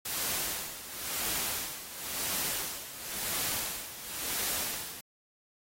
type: noise with tremolo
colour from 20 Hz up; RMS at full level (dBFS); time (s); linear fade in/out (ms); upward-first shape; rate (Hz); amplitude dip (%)
white; -32; 0.05-5.01; 5; sine; 0.96; 75
effects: AAC 48 kbps